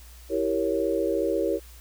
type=chord; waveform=sine; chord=E diminished seventh; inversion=none; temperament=equal; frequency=329.6 / 392 / 466.2 / 554.4 Hz; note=E4 / G4 / Bb4 / Db5; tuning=0 / 0 / 0 / 0 cents; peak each=-28 dBFS; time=0.29-1.6 s; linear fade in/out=50 ms; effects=added 60 Hz sine -45 dBFS peak until 1.8 s + white hiss -52 dBFS RMS until 1.8 s